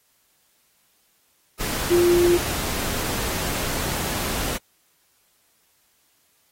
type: tone in noise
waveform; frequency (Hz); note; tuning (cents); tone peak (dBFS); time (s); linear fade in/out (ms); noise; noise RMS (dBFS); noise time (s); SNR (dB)
sine; 349.2; F4; 0; -14; 1.9-2.38; 20; pink; -27; 1.59-4.58; +10
effects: white hiss -64 dBFS RMS until 6.51 s + AAC 48 kbps